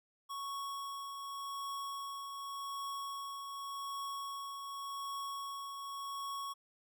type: tone with tremolo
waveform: square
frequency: 1108.7 Hz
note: C#6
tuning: in tune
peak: -39 dBFS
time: 0.29-6.54 s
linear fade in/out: 20 ms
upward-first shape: triangle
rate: 0.87 Hz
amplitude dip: 40%
effects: none